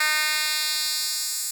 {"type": "tone with high-pass filter sweep", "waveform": "10% pulse", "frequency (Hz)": 305.8, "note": "D#4", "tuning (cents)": -30, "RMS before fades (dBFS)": -25, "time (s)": [0, 1.51], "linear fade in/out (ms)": 5, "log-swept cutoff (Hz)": [1900, 7400], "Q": 1.4, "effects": []}